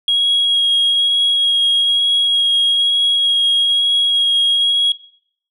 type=tone with vibrato; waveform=sine; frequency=3295 Hz; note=G#7; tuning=14 cents flat; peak=-10 dBFS; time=0.08-4.92 s; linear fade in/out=2 ms; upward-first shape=sine; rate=1.1 Hz; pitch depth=10 cents each way; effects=noise-tail reverb RT60 0.6 s tail -19 dB re dry + tanh soft clip ceiling -9 dBFS